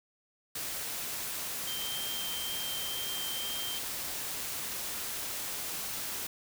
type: tone in noise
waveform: sine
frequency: 3151 Hz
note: G7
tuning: 8 cents sharp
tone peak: -37 dBFS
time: 1.67-3.79 s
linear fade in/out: 5 ms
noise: white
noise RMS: -37 dBFS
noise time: 0.55-6.27 s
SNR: -3 dB
effects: none